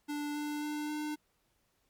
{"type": "tone with pitch steps", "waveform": "square", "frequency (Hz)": [293.7, 296.3, 298.8, 301.4], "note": ["D4", "D4", "D4", "D4"], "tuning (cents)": [0, 15, 30, 45], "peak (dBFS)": -35, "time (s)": [0.08, 1.16], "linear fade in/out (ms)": 20, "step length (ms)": 270, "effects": ["pink hiss -75 dBFS RMS until 1.89 s", "MP3 96 kbps"]}